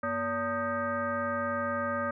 sine tone with frequency modulation, 904 Hz, A5, 47 cents sharp, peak -28 dBFS, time 0.03-2.11 s, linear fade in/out 5 ms, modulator 333 Hz, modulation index 2.1, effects none

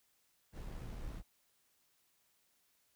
brown noise with amplitude modulation, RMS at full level -43 dBFS, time 0.52-1.23 s, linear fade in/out 50 ms, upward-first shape sine, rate 74.1 Hz, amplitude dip 35%, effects white hiss -75 dBFS RMS until 2.95 s

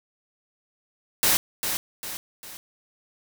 white noise with echo, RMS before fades -20 dBFS, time 1.23-1.37 s, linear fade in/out 0 ms, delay 400 ms, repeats 3, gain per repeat -7 dB, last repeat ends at 2.57 s, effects none

